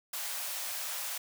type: high-pass noise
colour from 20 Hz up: white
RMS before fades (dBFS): -37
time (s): 0.13-1.18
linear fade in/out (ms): 5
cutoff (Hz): 540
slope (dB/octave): 48
effects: none